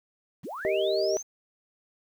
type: linear sweep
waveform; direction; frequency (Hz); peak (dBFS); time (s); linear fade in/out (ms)
sine; up; 77.78 to 6450; -34; 0.43-1.23; 20
type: chord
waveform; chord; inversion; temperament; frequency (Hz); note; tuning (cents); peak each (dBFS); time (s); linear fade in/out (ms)
sine; Eb major; first; equal; 392 / 466.2 / 622.3; G4 / Bb4 / Eb5; 0 / 0 / 0; -27 / -32 / -26; 0.65-1.17; 0
effects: 9-bit